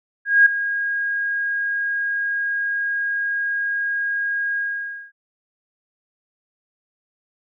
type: tone with ADSR envelope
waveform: sine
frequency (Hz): 1633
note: G#6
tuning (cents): -30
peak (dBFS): -7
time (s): 0.25-5.12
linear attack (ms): 210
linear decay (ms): 6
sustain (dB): -13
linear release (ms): 540
effects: none

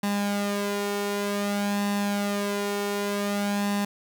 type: tone with flanger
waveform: sawtooth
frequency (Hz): 203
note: G#3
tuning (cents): -39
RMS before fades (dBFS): -27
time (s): 0.03-3.85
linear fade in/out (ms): 5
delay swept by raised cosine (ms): 1.1 to 2.2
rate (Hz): 0.54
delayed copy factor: +0.6
effects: 8-bit

